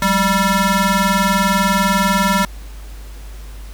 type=ring-modulated tone; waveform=20% pulse; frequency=392 Hz; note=G4; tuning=in tune; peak=-5 dBFS; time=0.02-2.45 s; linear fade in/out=2 ms; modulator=578 Hz; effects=added 50 Hz sine -30 dBFS peak until 3.73 s + pink hiss -43 dBFS RMS until 3.73 s